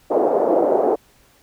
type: band-pass noise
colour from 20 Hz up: pink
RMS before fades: -17 dBFS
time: 0.1-0.96 s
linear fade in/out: 20 ms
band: 380 to 660 Hz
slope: 24 dB/octave
effects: pink hiss -55 dBFS RMS until 1.42 s